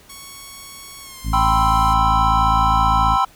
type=tone with pitch glide; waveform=5% pulse; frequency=1109 to 1051.6 Hz; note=C#6 to C6; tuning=0 to +8 cents; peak=-24 dBFS; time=0.09-1.94 s; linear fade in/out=10 ms; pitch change=-92 cents; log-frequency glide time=1.02-1.18 s
type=harmonic tone; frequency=55 Hz; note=A1; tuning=in tune; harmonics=1 / 2 / 3 / 4 / 5; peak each=-20 / -26 / -30 / -32 / -34 dBFS; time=1.23-3.18 s; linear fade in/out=50 ms
type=chord; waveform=triangle; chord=C major seventh; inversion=second; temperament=equal; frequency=784 / 987.8 / 1046.5 / 1318.5 Hz; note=G5 / B5 / C6 / E6; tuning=0 / 0 / 0 / 0 cents; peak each=-18 dBFS; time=1.33-3.25 s; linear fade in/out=5 ms
effects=pink hiss -49 dBFS RMS until 3.35 s